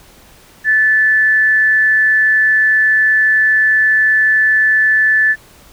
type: tone with amplitude modulation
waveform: sine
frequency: 1746 Hz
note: A6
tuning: 14 cents flat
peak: -7 dBFS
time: 0.64-5.36 s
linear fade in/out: 50 ms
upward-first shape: sine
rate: 205 Hz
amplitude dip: 30%
effects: pink hiss -44 dBFS RMS until 5.72 s